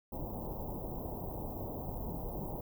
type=band-stop noise; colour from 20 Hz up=pink; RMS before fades=-40 dBFS; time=0.12-2.61 s; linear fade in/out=5 ms; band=920 to 15000 Hz; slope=48 dB/octave; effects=none